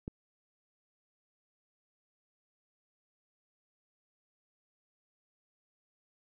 click, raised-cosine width 3 ms, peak -25 dBFS, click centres 0.079 s, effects none

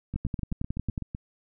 two click trains, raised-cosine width 5 ms, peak -21 / -17 dBFS, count 9 / 10, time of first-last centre 0.14-1.149 / 0.16-0.978 s, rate 7.93 / 11 Hz, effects none

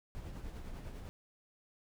brown noise with tremolo, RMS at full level -43 dBFS, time 0.15-1.09 s, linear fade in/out 0 ms, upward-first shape sine, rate 10 Hz, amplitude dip 40%, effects none

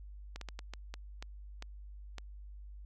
slowing click train, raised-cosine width 0.2 ms, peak -26 dBFS, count 9, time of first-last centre 0.36-2.183 s, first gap 53 ms, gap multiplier 1.4, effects added 50 Hz sine -46 dBFS peak until 2.85 s

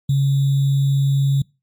sine tone with sample-and-hold, 138 Hz, C#3, 7 cents flat, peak -13 dBFS, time 0.09-1.42 s, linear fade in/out 5 ms, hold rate 3675 Hz, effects noise-tail reverb RT60 0.3 s tail -26 dB re dry + MP3 96 kbps

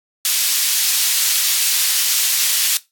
pink high-pass noise, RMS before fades -17 dBFS, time 0.25-2.77 s, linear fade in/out 0 ms, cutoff 3700 Hz, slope 12 dB/octave, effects noise-tail reverb RT60 0.2 s tail -18 dB re dry + AAC 64 kbps

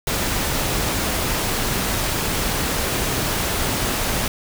pink noise, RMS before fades -22 dBFS, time 0.07-4.28 s, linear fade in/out 2 ms, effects none

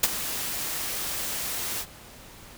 white noise with ADSR envelope, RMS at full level -18 dBFS, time 0.03-1.86 s, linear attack 7 ms, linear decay 32 ms, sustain -13 dB, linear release 62 ms, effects pink hiss -47 dBFS RMS until 2.57 s

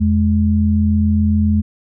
sine tone pair together, 83.9 / 211.1 Hz, E2 / G#3, +31 / +29 cents, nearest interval octave + major third, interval 1598 cents, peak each -14 dBFS, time 0-1.62 s, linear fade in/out 20 ms, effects none

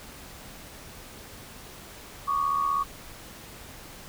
sine tone pair together, 1119 / 1195 Hz, C#6 / D6, +16 / +30 cents, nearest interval minor second, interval 114 cents, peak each -24 / -30 dBFS, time 2.27-2.84 s, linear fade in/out 20 ms, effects pink hiss -45 dBFS RMS until 4.08 s

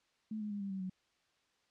sine tone with pitch steps, 216.8 / 210.3 / 203.9 / 197.78 / 191.81 / 186.03 Hz, A3 / G#3 / G#3 / G3 / G3 / F#3, -25 / +22 / -32 / +16 / -37 / +10 cents, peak -37 dBFS, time 0.31-0.898 s, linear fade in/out 5 ms, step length 98 ms, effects white hiss -75 dBFS RMS until 1.7 s + low-pass 5000 Hz 12 dB/octave

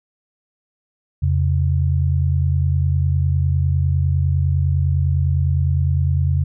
sine tone pair together, 85.03 / 134.9 Hz, F2 / C#3, -46 / -47 cents, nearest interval minor sixth, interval 799 cents, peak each -16 / -19 dBFS, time 1.22-6.44 s, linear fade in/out 10 ms, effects none

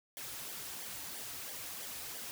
white noise with flanger, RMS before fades -44 dBFS, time 0.17-2.31 s, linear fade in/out 0 ms, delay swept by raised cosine 0.74 to 5.14 ms, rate 3 Hz, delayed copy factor -0.7, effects none

